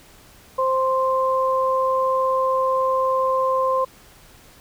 sine tone pair together, 523.7 / 1046.5 Hz, C5 / C6, +1 / 0 cents, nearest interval octave, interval 1199 cents, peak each -20 / -20 dBFS, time 0.58-3.85 s, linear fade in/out 10 ms, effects pink hiss -49 dBFS RMS until 4.6 s

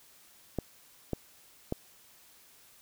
clicks, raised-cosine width 2 ms, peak -17 dBFS, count 3, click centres 0.587 / 1.133 / 1.724 s, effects white hiss -59 dBFS RMS until 2.81 s

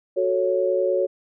sine chord, F# minor, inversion none, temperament equal, 370 / 440 / 554.4 Hz, F#4 / A4 / C#5, 0 / 0 / 0 cents, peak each -23 / -26 / -21 dBFS, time 0.16-1.07 s, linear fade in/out 20 ms, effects none

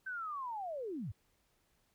sine linear sweep, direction down, 1559 to 78.2 Hz, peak -38 dBFS, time 0.06-1.12 s, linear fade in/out 10 ms, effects pink hiss -75 dBFS RMS until 1.94 s

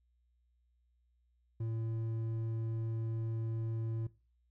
sine tone with hard clipping, 112.8 Hz, A2, 44 cents sharp, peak -36 dBFS, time 1.6-4.07 s, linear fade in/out 5 ms, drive 6 dB, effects noise-tail reverb RT60 0.3 s tail -18 dB re dry + added 60 Hz sine -70 dBFS peak until 4.5 s

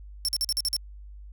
sawtooth tone bursts, 5420 Hz, E8, 47 cents sharp, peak -21 dBFS, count 7, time 0.25-0.765 s, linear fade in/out 0 ms, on 35 ms, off 45 ms, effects added 50 Hz sine -41 dBFS peak until 1.32 s

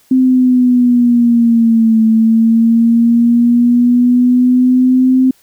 sine linear two-way sweep, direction down then up, 260 to 221.4 to 260 Hz, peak -6 dBFS, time 0.11-5.31 s, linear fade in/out 5 ms, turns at 2.03 s, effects white hiss -51 dBFS RMS until 5.42 s

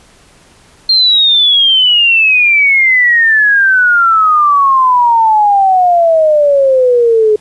sine exponential sweep, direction down, 4216 to 420.3 Hz, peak -5 dBFS, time 0.89-7.36 s, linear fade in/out 5 ms, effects pink hiss -44 dBFS RMS until 7.4 s + resampled to 24000 Hz

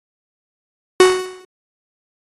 45% pulse tone with exponential decay, 370 Hz, F#4, in tune, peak -4 dBFS, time 1-1.45 s, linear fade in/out 2 ms, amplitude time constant 96 ms, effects AAC 32 kbps

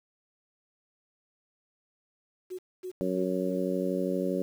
sine tone bursts, 367.8 Hz, F#4, 10 cents flat, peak -34 dBFS, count 4, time 2.5-3.576 s, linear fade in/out 20 ms, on 89 ms, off 240 ms
harmonic tone, 92.5 Hz, F#2, in tune, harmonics 2 / 3 / 4 / 5 / 6, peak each -32 / -33 / -33 / -35 / -33 dBFS, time 3.01-4.42 s, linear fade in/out 0 ms
effects 9-bit

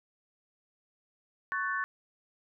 sine chord, F# minor, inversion second, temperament equal with one note detuned, 1108.7 / 1500.6 / 1760 Hz, C#6 / F#6 / A6, 0 / +24 / 0 cents, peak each -34 dBFS, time 1.52-1.84 s, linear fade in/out 0 ms, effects none

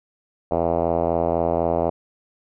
5% pulse tone with low-pass filter, 84 Hz, E2, 33 cents sharp, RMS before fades -21 dBFS, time 0.51-1.9 s, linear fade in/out 5 ms, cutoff 660 Hz, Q 2.6, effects none

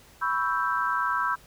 sine chord, C# half-diminished seventh, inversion third, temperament equal, 987.8 / 1108.7 / 1318.5 / 1568 Hz, B5 / C#6 / E6 / G6, 0 / 0 / 0 / 0 cents, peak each -29 / -31 / -28 / -29 dBFS, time 0.21-1.36 s, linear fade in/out 20 ms, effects pink hiss -54 dBFS RMS until 1.46 s

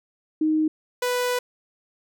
sine / sawtooth tone pair in turn, 311.4 / 494.3 Hz, D#4 / B4, +2 / +1 cents, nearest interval minor sixth, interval 799 cents, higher second, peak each -18 dBFS, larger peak neither, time 0.41-0.68 / 1.02-1.39 s, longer second, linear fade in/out 5 ms, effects none

